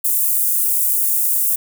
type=high-pass noise; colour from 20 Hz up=white; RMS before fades=-17 dBFS; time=0.04-1.56 s; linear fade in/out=10 ms; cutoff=9200 Hz; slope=24 dB/octave; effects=none